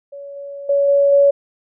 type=tone with level steps; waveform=sine; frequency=563 Hz; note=C#5; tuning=27 cents sharp; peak=-30 / -28 / -12 / -10 / -8 dBFS; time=0.12-1.31 s; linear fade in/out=10 ms; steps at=0.36 / 0.69 / 0.88 / 1.12 s; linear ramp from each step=5 ms; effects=none